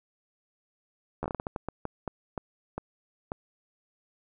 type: slowing click train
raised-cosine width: 1 ms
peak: -18 dBFS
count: 15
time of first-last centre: 1.23-3.319 s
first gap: 12 ms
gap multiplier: 1.34
effects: none